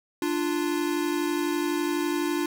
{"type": "tone pair together", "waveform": "square", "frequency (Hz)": [295.8, 347.8], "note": ["D4", "F4"], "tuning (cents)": [13, -7], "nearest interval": "minor third", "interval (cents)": 280, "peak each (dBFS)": -28, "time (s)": [0.22, 2.46], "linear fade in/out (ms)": 2, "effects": []}